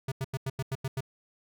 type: tone bursts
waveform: square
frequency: 133.2 Hz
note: C3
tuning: 31 cents sharp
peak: -30 dBFS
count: 8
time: 0.08-1.007 s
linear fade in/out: 5 ms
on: 38 ms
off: 89 ms
effects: none